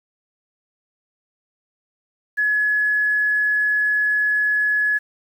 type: tone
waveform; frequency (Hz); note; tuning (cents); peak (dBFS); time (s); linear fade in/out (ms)
sine; 1696; G#6; +36; -16; 2.37-4.99; 20
effects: 8-bit